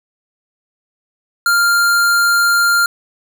square tone, 1396.9 Hz, F6, in tune, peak -11 dBFS, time 1.46-2.86 s, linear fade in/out 2 ms, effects none

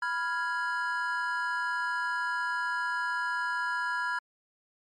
triangle chord, F diminished, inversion second, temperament equal, 987.8 / 1396.9 / 1661.2 Hz, Cb6 / F6 / Ab6, 0 / 0 / 0 cents, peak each -31 dBFS, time 0.02-4.19 s, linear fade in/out 5 ms, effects MP3 48 kbps

